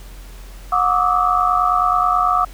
sine tone cluster, 725 / 1150 / 1199 / 1289 Hz, F#5 / D6 / D6 / E6, -35 / -37 / +36 / -39 cents, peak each -19 dBFS, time 0.72-2.45 s, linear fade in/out 5 ms, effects added 44 Hz sine -34 dBFS peak until 2.53 s + pink hiss -44 dBFS RMS until 2.53 s

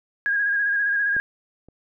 sine tone with vibrato, 1638 Hz, G#6, 24 cents flat, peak -19 dBFS, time 0.26-1.2 s, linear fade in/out 0 ms, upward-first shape square, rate 15 Hz, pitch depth 27 cents each way
clicks, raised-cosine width 2 ms, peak -24 / -34 dBFS, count 2, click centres 1.166 / 1.686 s
effects none

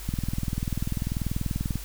click train, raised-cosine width 5 ms, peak -15 dBFS, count 35, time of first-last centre 0.09-1.757 s, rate 20.4 Hz, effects added 50 Hz sine -37 dBFS peak until 1.84 s + white hiss -43 dBFS RMS until 1.84 s

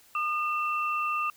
sine tone pair together, 1215 / 2685 Hz, D#6 / E7, -42 / +31 cents, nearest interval octave + major second, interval 1373 cents, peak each -27 / -32 dBFS, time 0.15-1.3 s, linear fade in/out 2 ms, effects white hiss -58 dBFS RMS until 1.36 s

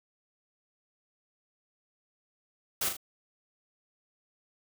white noise with echo, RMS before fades -30 dBFS, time 2.81-2.89 s, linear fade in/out 5 ms, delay 39 ms, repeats 2, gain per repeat -6 dB, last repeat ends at 2.968 s, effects none

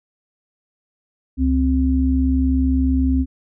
sine tone pair together, 69.16 / 261.6 Hz, C#2 / C4, -3 / 0 cents, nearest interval octave + major seventh, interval 2303 cents, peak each -17 dBFS, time 1.37-3.26 s, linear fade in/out 50 ms, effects none

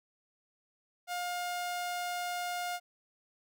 sawtooth tone, 710 Hz, F5, 28 cents sharp, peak -30 dBFS, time 1.07-2.8 s, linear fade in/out 50 ms, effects none

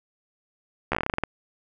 slowing click train, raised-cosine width 0.5 ms, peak -9 dBFS, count 12, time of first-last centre 0.92-1.237 s, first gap 13 ms, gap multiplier 1.15, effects none

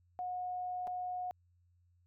sine tone with dropouts, 726 Hz, F#5, 33 cents flat, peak -36 dBFS, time 0.19-1.31 s, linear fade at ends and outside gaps 0 ms, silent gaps 0.871-0.876 s, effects added 88 Hz sine -67 dBFS peak until 2.06 s

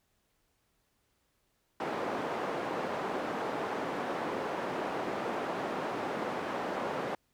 white band-pass noise, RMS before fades -35 dBFS, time 1.8-7.15 s, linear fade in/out 2 ms, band 230 to 860 Hz, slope 12 dB/octave, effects pink hiss -75 dBFS RMS until 7.33 s

